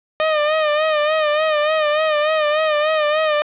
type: tone with vibrato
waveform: sawtooth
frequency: 612 Hz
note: D#5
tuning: 29 cents flat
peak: -11 dBFS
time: 0.2-3.42 s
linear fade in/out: 0 ms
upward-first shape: sine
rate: 3.4 Hz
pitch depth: 59 cents each way
effects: resampled to 8000 Hz + 7-bit